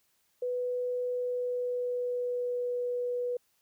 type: tone with pitch glide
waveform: sine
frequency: 495.2 to 490.1 Hz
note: B4 to B4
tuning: +5 to -13 cents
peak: -29 dBFS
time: 0.42-3.37 s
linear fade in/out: 5 ms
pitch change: -18 cents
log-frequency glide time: 1.05-2.71 s
effects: white hiss -72 dBFS RMS until 3.61 s